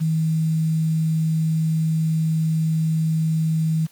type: tone with quantisation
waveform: sine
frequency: 159.6 Hz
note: D#3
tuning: 44 cents sharp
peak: -17 dBFS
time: 0-3.87 s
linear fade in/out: 20 ms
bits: 7
effects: white hiss -54 dBFS RMS until 3.91 s + MP3 96 kbps